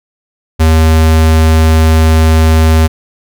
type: tone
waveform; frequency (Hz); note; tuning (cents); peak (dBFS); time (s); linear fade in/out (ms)
square; 79.8; D#2; +44; -5; 0.59-2.88; 20
effects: none